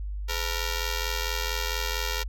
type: ring-modulated tone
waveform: 5% pulse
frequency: 465.8 Hz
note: A#4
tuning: 1 cent flat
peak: -14 dBFS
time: 0.28-2.24 s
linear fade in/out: 20 ms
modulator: 42.2 Hz
effects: added 50 Hz sine -30 dBFS peak until 2.28 s